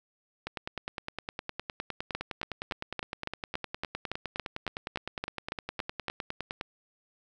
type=two click trains; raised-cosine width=0.3 ms; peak=-16 / -18 dBFS; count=15 / 61; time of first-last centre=2.15-6.083 / 0.47-6.611 s; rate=3.56 / 9.77 Hz; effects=none